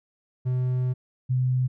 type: tone pair in turn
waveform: triangle / sine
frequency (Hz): 126.7 / 127.58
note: B2 / C3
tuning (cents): +45 / -43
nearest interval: unison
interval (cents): 12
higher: second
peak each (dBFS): -20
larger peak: neither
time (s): 0.45-0.94 / 1.29-1.68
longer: first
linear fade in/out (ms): 20
effects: none